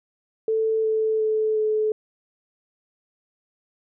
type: tone with pitch steps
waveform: sine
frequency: 442.1 / 438.3 / 434.5 / 430.8 Hz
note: A4 / A4 / A4 / A4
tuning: +8 / -7 / -22 / -37 cents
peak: -19 dBFS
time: 0.48-1.92 s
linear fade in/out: 2 ms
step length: 360 ms
effects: none